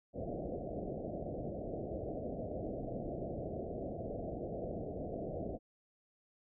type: low-pass noise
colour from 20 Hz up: white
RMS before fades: -41 dBFS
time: 0.13-5.59 s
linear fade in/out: 50 ms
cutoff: 700 Hz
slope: 96 dB/octave
effects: none

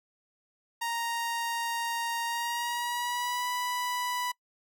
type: tone with pitch glide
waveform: sawtooth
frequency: 932.3 to 987.2 Hz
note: A#5 to B5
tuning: 0 to -1 cents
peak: -26 dBFS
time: 0.81-4.32 s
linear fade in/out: 10 ms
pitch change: +99 cents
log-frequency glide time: 2.25-3.47 s
effects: noise-tail reverb RT60 0.1 s tail -24 dB re dry

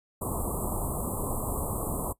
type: band-stop noise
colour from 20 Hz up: pink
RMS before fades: -31 dBFS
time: 0.21-2.13 s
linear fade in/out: 10 ms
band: 1200 to 7800 Hz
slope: 96 dB/octave
effects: noise-tail reverb RT60 0.1 s tail -19 dB re dry + resampled to 32000 Hz

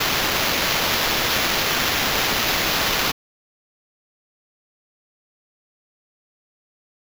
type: noise with sample-and-hold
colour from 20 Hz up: blue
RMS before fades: -21 dBFS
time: 0-3.12 s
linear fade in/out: 10 ms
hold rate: 8820 Hz
effects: none

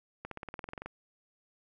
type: accelerating click train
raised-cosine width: 0.5 ms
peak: -25 dBFS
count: 13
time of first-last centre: 0.25-0.86 s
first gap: 63 ms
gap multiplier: 0.96
effects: none

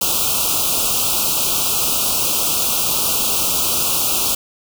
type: band-stop noise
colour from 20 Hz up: white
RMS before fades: -18 dBFS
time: 0.01-4.35 s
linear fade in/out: 5 ms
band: 1400 to 2500 Hz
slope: 96 dB/octave
effects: none

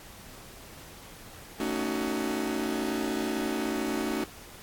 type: chord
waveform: 40% pulse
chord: D# half-diminished seventh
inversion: second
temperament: just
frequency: 224 / 280 / 311.1 / 373.4 Hz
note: A3 / C#4 / D#4 / F#4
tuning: +31 / +18 / 0 / +16 cents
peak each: -33 dBFS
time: 1.6-4.24 s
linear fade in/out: 2 ms
effects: pink hiss -48 dBFS RMS until 4.62 s + AAC 64 kbps

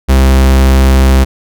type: tone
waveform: 45% pulse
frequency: 66.1 Hz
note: C2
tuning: 18 cents sharp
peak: -4 dBFS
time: 0.08-1.25 s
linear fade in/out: 20 ms
effects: none

